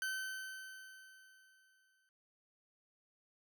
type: tone with exponential decay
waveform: 40% pulse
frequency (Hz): 1534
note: G6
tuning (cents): -38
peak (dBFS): -35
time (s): 0.02-2.09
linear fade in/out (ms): 1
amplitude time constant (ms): 450
effects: noise-tail reverb RT60 0.5 s tail -24 dB re dry